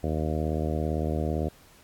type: harmonic tone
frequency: 77.78 Hz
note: D#2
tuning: in tune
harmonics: 1 / 2 / 3 / 4 / 5 / 6 / 7 / 8 / 9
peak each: -29 / -32 / -34 / -35 / -36 / -37 / -37 / -38 / -39 dBFS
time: 0.03-1.49 s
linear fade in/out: 10 ms
effects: pink hiss -56 dBFS RMS until 1.83 s + AAC 64 kbps